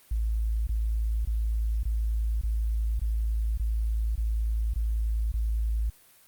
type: tone bursts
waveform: sine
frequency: 55 Hz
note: A1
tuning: in tune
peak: -24 dBFS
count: 10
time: 0.11-5.899 s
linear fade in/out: 5 ms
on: 560 ms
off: 21 ms
effects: white hiss -57 dBFS RMS until 6.27 s + Opus 32 kbps